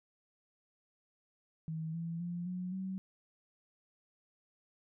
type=tone with pitch steps; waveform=sine; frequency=159.9 / 166.79 / 173.97 / 181.46 / 189.28 Hz; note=D#3 / E3 / F3 / F#3 / F#3; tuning=+48 / +21 / -6 / -33 / +40 cents; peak=-36 dBFS; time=1.68-2.98 s; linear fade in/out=0 ms; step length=260 ms; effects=none